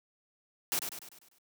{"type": "noise with echo", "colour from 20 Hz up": "white", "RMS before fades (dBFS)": -31, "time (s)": [0.72, 0.79], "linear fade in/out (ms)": 0, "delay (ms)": 99, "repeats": 6, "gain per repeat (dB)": -6, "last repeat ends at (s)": 1.384, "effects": ["high-pass 150 Hz 12 dB/octave"]}